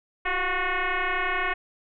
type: tone with frequency modulation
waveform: sine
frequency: 349.2 Hz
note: F4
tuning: in tune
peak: -23 dBFS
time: 0.25-1.54 s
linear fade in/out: 10 ms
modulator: 365 Hz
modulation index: 5.9
effects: none